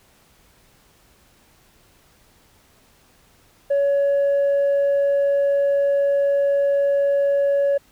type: tone with tanh clipping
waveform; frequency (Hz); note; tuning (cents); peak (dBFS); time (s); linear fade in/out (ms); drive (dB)
triangle; 562; C#5; +24; -16; 3.7-7.78; 10; 6
effects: pink hiss -56 dBFS RMS until 7.91 s